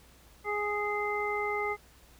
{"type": "harmonic tone", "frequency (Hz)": 415.3, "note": "G#4", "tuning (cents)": 0, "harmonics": [1, 2, 3, 5], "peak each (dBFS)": [-33, -35, -36, -34], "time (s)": [0.44, 1.77], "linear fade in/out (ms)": 50, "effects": ["added 60 Hz sine -59 dBFS peak until 2.19 s", "pink hiss -59 dBFS RMS until 2.19 s"]}